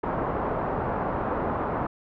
white low-pass noise, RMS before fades -28 dBFS, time 0.03-1.87 s, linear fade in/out 5 ms, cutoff 1100 Hz, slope 24 dB/octave, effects none

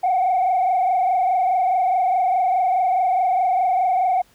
sine tone with frequency modulation, 740 Hz, F#5, in tune, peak -14 dBFS, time 0.03-4.22 s, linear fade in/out 10 ms, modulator 24.8 Hz, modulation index 1.3, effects tanh soft clip ceiling -13 dBFS + pink hiss -56 dBFS RMS until 4.34 s

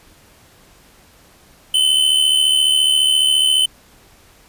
square tone with amplitude modulation, 3042 Hz, F#7, 47 cents sharp, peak -10 dBFS, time 1.74-3.66 s, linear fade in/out 5 ms, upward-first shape sine, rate 74.5 Hz, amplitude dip 55%, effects pink hiss -49 dBFS RMS until 4.48 s + resampled to 32000 Hz

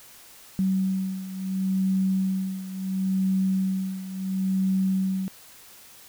sine beating tone pair, 189.8 / 190.52 Hz, F#3 / G3, +44 / -49 cents, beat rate 0.72 Hz, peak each -24 / -28 dBFS, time 0.59-5.28 s, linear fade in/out 0 ms, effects white hiss -49 dBFS RMS until 6.08 s

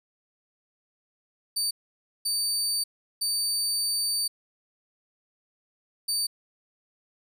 25% pulse tone bursts at uneven times, 4600 Hz, D8, 37 cents flat, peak -20 dBFS, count 4, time 1.56-1.71 / 2.25-2.84 / 3.21-4.28 / 6.08-6.27 s, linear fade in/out 10 ms, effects none

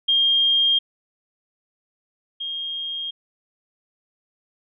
sine tone pair in turn, 3217 / 3233 Hz, G7 / G#7, +44 / -47 cents, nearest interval unison, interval 9 cents, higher second, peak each -15 / -26 dBFS, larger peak first, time 0.08-0.79 / 2.4-3.11 s, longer neither, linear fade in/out 10 ms, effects none

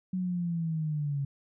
sine linear sweep, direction down, 186.5 to 137.9 Hz, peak -28 dBFS, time 0.13-1.25 s, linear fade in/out 5 ms, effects none

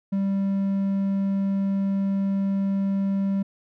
triangle tone, 196 Hz, G3, in tune, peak -19 dBFS, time 0.12-3.43 s, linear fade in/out 10 ms, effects none

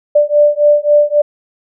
sine beating tone pair, 588 / 591.7 Hz, D5 / D5, +2 / +13 cents, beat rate 3.7 Hz, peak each -10 dBFS, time 0.15-1.22 s, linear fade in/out 10 ms, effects none

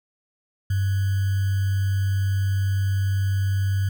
sine tone with sample-and-hold, 97.2 Hz, G2, 14 cents flat, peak -19 dBFS, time 0.7-3.89 s, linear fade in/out 5 ms, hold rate 1575 Hz, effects none

